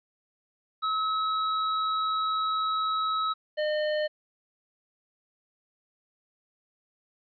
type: tone pair in turn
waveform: square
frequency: 1288 / 607.9 Hz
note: E6 / D#5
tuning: -41 / -40 cents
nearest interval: octave + minor second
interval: 1299 cents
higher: first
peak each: -26 dBFS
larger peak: neither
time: 0.82-3.34 / 3.57-4.08 s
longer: first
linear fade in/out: 20 ms
effects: resampled to 11025 Hz + 11-bit